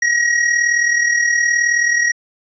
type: tone with amplitude modulation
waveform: square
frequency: 1899 Hz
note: A#6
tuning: 32 cents sharp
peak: -11 dBFS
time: 0.02-2.12 s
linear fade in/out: 5 ms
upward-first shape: sine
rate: 39 Hz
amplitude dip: 55%
effects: resampled to 16000 Hz